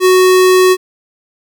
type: tone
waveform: square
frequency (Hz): 370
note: F#4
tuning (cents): 0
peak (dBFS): -6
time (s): 0-0.77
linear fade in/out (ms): 50
effects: none